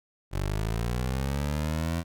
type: linear sweep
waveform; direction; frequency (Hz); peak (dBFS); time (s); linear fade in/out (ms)
20% pulse; up; 46.25 to 85.6; -22; 0.31-2.04; 50
effects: none